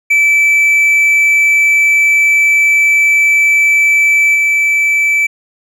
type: tone with level steps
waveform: triangle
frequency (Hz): 2315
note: D7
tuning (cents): -25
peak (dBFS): -5 / -7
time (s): 0.1-5.27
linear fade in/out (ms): 10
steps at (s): 4.34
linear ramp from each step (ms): 20
effects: none